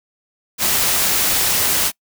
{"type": "noise", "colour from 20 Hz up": "white", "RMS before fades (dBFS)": -17, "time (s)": [0.58, 1.92], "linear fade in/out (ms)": 50, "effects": ["noise-tail reverb RT60 0.1 s tail -25 dB re dry"]}